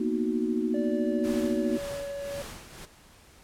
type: chord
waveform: sine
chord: B major seventh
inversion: third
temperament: equal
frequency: 233.1 / 246.9 / 311.1 / 370 Hz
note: A#3 / B3 / D#4 / F#4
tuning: 0 / 0 / 0 / 0 cents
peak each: -29 / -32 / -30 / -31 dBFS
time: 0-1.78 s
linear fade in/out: 5 ms
type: tone with pitch glide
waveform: triangle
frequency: 582 to 564.1 Hz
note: D5 to C#5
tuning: -16 to +30 cents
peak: -31 dBFS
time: 0.74-2.42 s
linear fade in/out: 2 ms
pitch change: -54 cents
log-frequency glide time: 0.9-2.02 s
type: noise with tremolo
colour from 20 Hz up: pink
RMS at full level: -40 dBFS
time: 1.23-2.86 s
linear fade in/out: 20 ms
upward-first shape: sine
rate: 1.9 Hz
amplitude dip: 65%
effects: pink hiss -55 dBFS RMS until 3.43 s + low-pass 12000 Hz 12 dB/octave